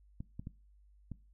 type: clicks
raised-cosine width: 5 ms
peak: -29 dBFS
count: 4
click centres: 0.205 / 0.395 / 0.471 / 1.117 s
effects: noise-tail reverb RT60 0.3 s tail -20 dB re dry + added 50 Hz sine -60 dBFS peak until 1.33 s